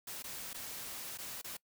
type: noise with dropouts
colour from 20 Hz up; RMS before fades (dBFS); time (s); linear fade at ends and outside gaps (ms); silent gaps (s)
white; -44; 0.07-1.57; 5; 0.225-0.24 / 0.533-0.543 / 1.175-1.185 / 1.416-1.443
effects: noise-tail reverb RT60 0.1 s tail -23 dB re dry